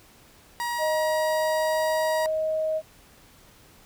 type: tone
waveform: 30% pulse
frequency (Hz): 953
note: A#5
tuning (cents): +38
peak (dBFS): -24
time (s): 0.6-2.26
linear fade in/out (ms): 0
type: tone with pitch glide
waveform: sine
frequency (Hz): 622.3 to 628.8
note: D#5 to D#5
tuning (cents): 0 to +18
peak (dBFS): -23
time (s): 0.78-2.82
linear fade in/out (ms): 50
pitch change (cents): +18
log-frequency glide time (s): 1.06-1.99
effects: pink hiss -54 dBFS RMS until 3.85 s